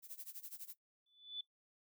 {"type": "noise with tremolo", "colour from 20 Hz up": "violet", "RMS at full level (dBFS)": -47, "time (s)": [0.02, 0.75], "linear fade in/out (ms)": 50, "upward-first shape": "sine", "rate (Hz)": 12, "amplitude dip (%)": 90}
{"type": "tone with exponential growth", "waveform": "sine", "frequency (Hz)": 3483, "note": "A7", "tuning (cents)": -18, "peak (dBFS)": -38, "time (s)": [1.06, 1.41], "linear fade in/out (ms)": 5, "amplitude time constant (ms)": 76}
{"effects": ["noise-tail reverb RT60 0.1 s tail -17 dB re dry"]}